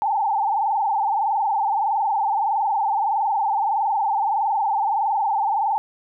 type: tone with frequency modulation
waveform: sine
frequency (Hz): 843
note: G#5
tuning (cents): +26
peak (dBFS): -18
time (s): 0.02-5.78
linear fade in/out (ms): 0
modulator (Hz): 21.6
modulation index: 2.8
effects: none